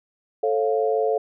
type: chord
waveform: sine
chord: A augmented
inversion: none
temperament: equal with one note detuned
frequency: 440 / 545.5 / 698.5 Hz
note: A4 / C#5 / E#5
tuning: 0 / -28 / 0 cents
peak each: -21 / -25 / -25 dBFS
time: 0.43-1.18 s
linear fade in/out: 5 ms
effects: none